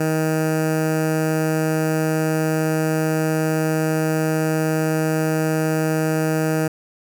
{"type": "tone with notch filter", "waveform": "15% pulse", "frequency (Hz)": 157.7, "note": "D#3", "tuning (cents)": 24, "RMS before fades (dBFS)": -20, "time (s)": [0, 6.68], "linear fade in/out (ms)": 5, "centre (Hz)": 3600, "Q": 1, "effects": []}